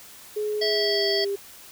sine tone with pitch glide, 421.9 to 398.7 Hz, G#4 to G4, +27 to +29 cents, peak -24 dBFS, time 0.36-1.36 s, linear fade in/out 10 ms, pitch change -98 cents, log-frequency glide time 0.65-1.07 s
harmonic tone, 653 Hz, E5, 17 cents flat, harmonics 1 / 3 / 5 / 7 / 8, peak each -29 / -31 / -31 / -26 / -31 dBFS, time 0.61-1.25 s, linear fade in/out 10 ms
effects white hiss -46 dBFS RMS until 1.71 s

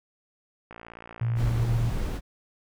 click train, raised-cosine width 0.5 ms, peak -27 dBFS, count 52, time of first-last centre 0.71-1.597 s, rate 57.5 Hz
sine tone, 116.54 Hz, A#2, in tune, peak -23 dBFS, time 1.21-1.9 s, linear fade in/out 5 ms
brown noise, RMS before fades -29 dBFS, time 1.35-2.21 s, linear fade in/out 50 ms
effects none

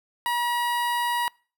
sawtooth tone with notch filter, 960 Hz, B5, 49 cents flat, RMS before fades -25 dBFS, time 0.26-1.28 s, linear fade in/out 0 ms, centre 6400 Hz, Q 1, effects noise-tail reverb RT60 0.4 s tail -26 dB re dry

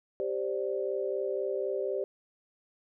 sine chord, G suspended fourth, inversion none, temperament equal, 392 / 523.3 / 587.3 Hz, G4 / C5 / D5, 0 / 0 / 0 cents, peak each -32 / -34 / -35 dBFS, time 0.2-2.04 s, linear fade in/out 0 ms, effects none

